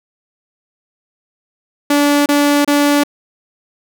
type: tone bursts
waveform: sawtooth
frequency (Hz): 289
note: D4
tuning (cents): -28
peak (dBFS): -6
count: 3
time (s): 1.9-3.036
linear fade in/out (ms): 5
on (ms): 360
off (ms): 28
effects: none